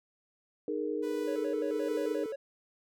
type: chord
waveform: sine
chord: D# suspended fourth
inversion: none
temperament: equal with one note detuned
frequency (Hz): 307.6 / 415.3 / 466.2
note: D#4 / G#4 / A#4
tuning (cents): -20 / 0 / 0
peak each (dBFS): -35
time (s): 0.68-2.26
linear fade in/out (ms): 2
type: tone with tremolo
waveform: sawtooth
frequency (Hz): 493.9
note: B4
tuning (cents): 0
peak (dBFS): -38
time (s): 1.02-2.33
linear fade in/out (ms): 20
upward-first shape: sine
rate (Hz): 1.3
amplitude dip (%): 65
type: tone with vibrato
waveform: triangle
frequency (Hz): 493.9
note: B4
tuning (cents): 0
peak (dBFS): -33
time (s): 1.27-2.36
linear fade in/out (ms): 10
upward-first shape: square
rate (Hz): 5.7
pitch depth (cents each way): 200
effects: none